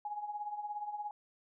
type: tone with tremolo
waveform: sine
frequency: 833 Hz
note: G#5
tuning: 5 cents sharp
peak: -34 dBFS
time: 0.05-1.11 s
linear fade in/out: 2 ms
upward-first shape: triangle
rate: 17 Hz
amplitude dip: 75%
effects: none